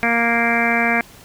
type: harmonic tone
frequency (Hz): 233.4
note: A#3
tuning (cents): +2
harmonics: 1 / 2 / 3 / 4 / 5 / 6 / 7 / 8 / 9 / 10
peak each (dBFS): -22 / -27 / -22 / -29 / -29 / -29 / -22 / -28 / -22 / -22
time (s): 0.03-1.01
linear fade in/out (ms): 0
effects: pink hiss -44 dBFS RMS until 1.24 s